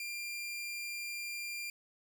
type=tone; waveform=sawtooth; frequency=2388 Hz; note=D7; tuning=28 cents sharp; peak=-35 dBFS; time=0-1.7 s; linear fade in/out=2 ms; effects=none